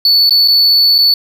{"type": "tone with dropouts", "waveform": "triangle", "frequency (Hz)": 4458, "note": "C#8", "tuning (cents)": 9, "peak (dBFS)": -5, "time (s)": [0.05, 1.14], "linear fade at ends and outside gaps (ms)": 2, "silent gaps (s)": [[0.295, 0.307], [0.477, 0.482], [0.982, 0.986]], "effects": []}